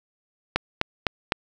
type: click train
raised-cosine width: 0.3 ms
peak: -4 dBFS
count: 4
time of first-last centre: 0.56-1.321 s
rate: 3.94 Hz
effects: none